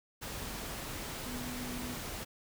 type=tone in noise; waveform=sine; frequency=246.9 Hz; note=B3; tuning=in tune; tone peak=-41 dBFS; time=1.26-1.96 s; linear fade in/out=20 ms; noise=pink; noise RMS=-41 dBFS; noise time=0.21-2.25 s; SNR=-3 dB; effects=none